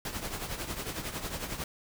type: noise with tremolo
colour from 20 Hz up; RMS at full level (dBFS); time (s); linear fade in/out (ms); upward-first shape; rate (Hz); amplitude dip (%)
pink; -34; 0.05-1.64; 2; triangle; 11; 70
effects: none